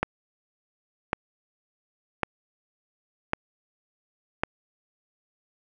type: click train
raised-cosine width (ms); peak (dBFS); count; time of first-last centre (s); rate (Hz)
0.5; -8; 5; 0.03-4.435; 0.908
effects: none